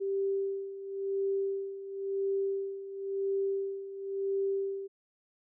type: tone with tremolo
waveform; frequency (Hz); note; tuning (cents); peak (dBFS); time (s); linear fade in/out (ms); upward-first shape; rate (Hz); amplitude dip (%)
sine; 392; G4; 0; -27; 0-4.88; 20; sine; 0.96; 75
effects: none